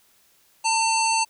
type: harmonic tone with a mistuned harmonic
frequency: 898 Hz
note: A5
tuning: 35 cents sharp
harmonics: 1 / 3 / 5 / 7 / 9 / 10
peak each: -21 / -26 / -28 / -29 / -31 / -31 dBFS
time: 0.64-1.25 s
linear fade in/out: 20 ms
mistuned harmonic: 9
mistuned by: -31 cents
effects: white hiss -60 dBFS RMS until 1.29 s